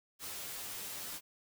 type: noise with comb filter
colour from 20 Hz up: white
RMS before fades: -43 dBFS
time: 0.19-1.21 s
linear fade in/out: 50 ms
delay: 10 ms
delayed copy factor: +0.6
effects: none